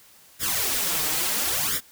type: noise with flanger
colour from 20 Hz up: white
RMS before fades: -25 dBFS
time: 0.39-1.81 s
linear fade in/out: 50 ms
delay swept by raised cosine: 0.56 to 6.56 ms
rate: 0.73 Hz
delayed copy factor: +0.85
effects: white hiss -53 dBFS RMS until 1.91 s